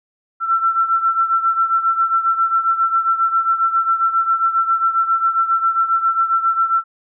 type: beating tone pair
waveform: sine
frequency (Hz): 1342 / 1349.4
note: E6 / E6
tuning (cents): +31 / +40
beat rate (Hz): 7.4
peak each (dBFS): -15 / -20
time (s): 0.4-6.84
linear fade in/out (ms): 50
effects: none